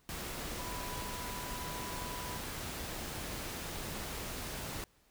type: tone in noise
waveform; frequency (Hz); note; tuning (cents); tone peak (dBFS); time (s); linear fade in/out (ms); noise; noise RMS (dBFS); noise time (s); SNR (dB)
sine; 987.8; B5; 0; -45; 0.59-2.38; 0; pink; -41; 0.09-4.84; -7
effects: pink hiss -69 dBFS RMS until 5.1 s